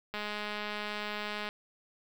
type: click train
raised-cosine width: 0.3 ms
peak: -21 dBFS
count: 283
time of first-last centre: 0.14-1.489 s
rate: 209 Hz
effects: 8-bit